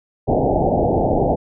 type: low-pass noise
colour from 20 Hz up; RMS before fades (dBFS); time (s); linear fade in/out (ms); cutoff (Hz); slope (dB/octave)
white; -17; 0.27-1.36; 20; 820; 96
effects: none